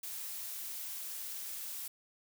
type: noise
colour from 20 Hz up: blue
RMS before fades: -42 dBFS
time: 0.03-1.88 s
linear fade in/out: 5 ms
effects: none